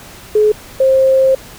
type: tone pair in turn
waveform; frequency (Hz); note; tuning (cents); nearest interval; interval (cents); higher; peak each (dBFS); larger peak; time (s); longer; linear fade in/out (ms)
sine; 424.9 / 529.8; G#4 / C5; +40 / +22; major third; 382; second; -7; neither; 0.35-0.52 / 0.8-1.35; second; 5
effects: pink hiss -36 dBFS RMS until 1.58 s